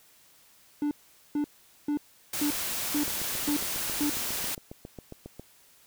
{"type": "tone bursts", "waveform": "triangle", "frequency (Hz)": 293.7, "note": "D4", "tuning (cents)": 0, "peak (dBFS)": -23, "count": 7, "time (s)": [0.82, 4.097], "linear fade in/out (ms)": 2, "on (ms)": 91, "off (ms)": 440}
{"type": "noise", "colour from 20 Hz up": "white", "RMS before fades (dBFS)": -32, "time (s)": [2.33, 4.55], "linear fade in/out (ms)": 5}
{"type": "click train", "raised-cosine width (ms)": 2, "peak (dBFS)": -27, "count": 18, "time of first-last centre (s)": [3.08, 5.396], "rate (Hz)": 7.34}
{"effects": ["white hiss -59 dBFS RMS until 5.86 s"]}